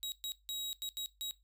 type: tone bursts at uneven times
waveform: sawtooth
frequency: 3825 Hz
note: A#7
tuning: 44 cents sharp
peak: -34 dBFS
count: 6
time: 0.03-0.12 / 0.24-0.32 / 0.49-0.73 / 0.82-0.89 / 0.97-1.06 / 1.21-1.31 s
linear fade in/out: 0 ms
effects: noise-tail reverb RT60 0.2 s tail -17 dB re dry + added 50 Hz sine -67 dBFS peak until 1.43 s

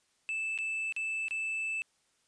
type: tone with dropouts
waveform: triangle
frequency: 2634 Hz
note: E7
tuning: 2 cents flat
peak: -30 dBFS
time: 0.29-1.82 s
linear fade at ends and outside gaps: 0 ms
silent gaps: 0.577-0.587 / 0.924-0.964 / 1.283-1.309 s
effects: white hiss -72 dBFS RMS until 2.27 s + resampled to 22050 Hz

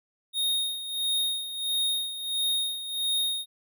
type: tone with tremolo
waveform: square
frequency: 3713 Hz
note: A#7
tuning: 8 cents flat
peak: -24 dBFS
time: 0.33-3.46 s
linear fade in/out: 50 ms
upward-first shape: sine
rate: 1.5 Hz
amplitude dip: 70%
effects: none

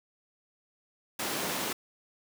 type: high-pass noise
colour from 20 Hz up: pink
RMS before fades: -33 dBFS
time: 1.19-1.73 s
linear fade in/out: 5 ms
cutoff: 230 Hz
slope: 12 dB/octave
effects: none

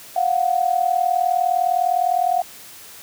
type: tone pair together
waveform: sine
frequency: 700.2 / 740 Hz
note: F5 / F#5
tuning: +4 / 0 cents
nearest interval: minor second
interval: 96 cents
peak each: -19 dBFS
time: 0.16-2.42 s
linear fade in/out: 5 ms
effects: white hiss -41 dBFS RMS until 3.02 s + high-pass 60 Hz 12 dB/octave

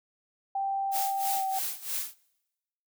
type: tone with pitch glide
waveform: sine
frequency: 784 to 768.8 Hz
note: G5 to G5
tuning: 0 to -34 cents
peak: -27 dBFS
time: 0.55-1.59 s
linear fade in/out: 5 ms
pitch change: -34 cents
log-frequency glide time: 1.36-1.43 s
type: noise with tremolo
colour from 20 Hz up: blue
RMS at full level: -31 dBFS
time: 0.91-2.15 s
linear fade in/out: 50 ms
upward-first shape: sine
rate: 3.1 Hz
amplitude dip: 85%
effects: noise-tail reverb RT60 1.0 s tail -25 dB re dry

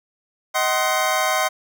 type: chord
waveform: 25% pulse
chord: C diminished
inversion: first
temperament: just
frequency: 627.9 / 753.5 / 1046.5 Hz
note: Eb5 / Gb5 / C6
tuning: +16 / +31 / 0 cents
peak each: -19 dBFS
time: 0.54-1.49 s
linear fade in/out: 20 ms
effects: none

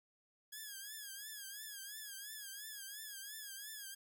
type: tone with vibrato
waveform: 5% pulse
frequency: 1661.2 Hz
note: G#6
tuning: in tune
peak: -36 dBFS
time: 0.52-3.95 s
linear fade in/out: 10 ms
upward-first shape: triangle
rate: 2.9 Hz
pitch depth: 120 cents each way
effects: none

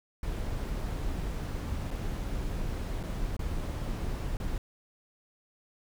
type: noise with dropouts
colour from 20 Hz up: brown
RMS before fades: -33 dBFS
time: 0.23-4.58 s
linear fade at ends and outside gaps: 2 ms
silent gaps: 1.907-1.911 / 3.03-3.035 / 3.367-3.392 / 4.37-4.4 s
effects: none

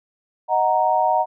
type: chord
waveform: sine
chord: D# minor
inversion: none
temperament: equal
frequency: 622.3 / 740 / 932.3 Hz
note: D#5 / F#5 / A#5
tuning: 0 / 0 / 0 cents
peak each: -22 / -19 / -19 dBFS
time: 0.48-1.26 s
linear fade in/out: 50 ms
effects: none

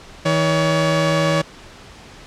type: tone pair together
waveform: sawtooth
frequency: 160 / 565.1 Hz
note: D#3 / C#5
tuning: +49 / +33 cents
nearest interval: octave + minor seventh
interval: 2184 cents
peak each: -14 dBFS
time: 0.25-1.42 s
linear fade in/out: 10 ms
effects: pink hiss -41 dBFS RMS until 2.26 s + low-pass 6000 Hz 12 dB/octave

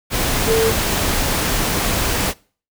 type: tone in noise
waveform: sine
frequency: 448.3 Hz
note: A4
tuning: 32 cents sharp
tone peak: -13 dBFS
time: 0.46-0.73 s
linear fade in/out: 50 ms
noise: pink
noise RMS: -19 dBFS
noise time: 0.1-2.34 s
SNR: +3 dB
effects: noise-tail reverb RT60 0.4 s tail -23 dB re dry

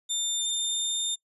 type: tone with pitch glide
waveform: 25% pulse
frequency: 3600 to 3623 Hz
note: A7 to A7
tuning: +39 to +50 cents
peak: -22 dBFS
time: 0.09-1.16 s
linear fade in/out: 20 ms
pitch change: +11 cents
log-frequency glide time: 0.34-1 s
effects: noise-tail reverb RT60 0.1 s tail -24 dB re dry + resampled to 32000 Hz

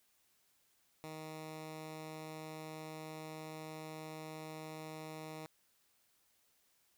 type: tone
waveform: 10% pulse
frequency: 156.8 Hz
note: D#3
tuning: 14 cents sharp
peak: -37 dBFS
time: 1.04-5.46 s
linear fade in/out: 0 ms
effects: white hiss -74 dBFS RMS until 6.97 s

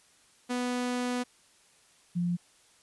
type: tone pair in turn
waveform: sawtooth / sine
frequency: 247.1 / 174.73 Hz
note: B3 / F3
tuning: +1 / +1 cents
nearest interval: tritone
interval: 600 cents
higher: first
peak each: -25 / -26 dBFS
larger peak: first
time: 0.49-1.24 / 2.15-2.37 s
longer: first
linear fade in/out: 20 ms
effects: white hiss -62 dBFS RMS until 2.82 s + resampled to 24000 Hz

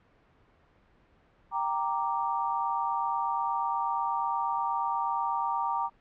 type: chord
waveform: sine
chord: G minor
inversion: none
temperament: equal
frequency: 784 / 932.3 / 1174.7 Hz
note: G5 / Bb5 / D6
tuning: 0 / 0 / 0 cents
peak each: -33 / -29 / -32 dBFS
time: 1.51-5.9 s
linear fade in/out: 50 ms
effects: pink hiss -63 dBFS RMS until 6 s + low-pass 2000 Hz 12 dB/octave

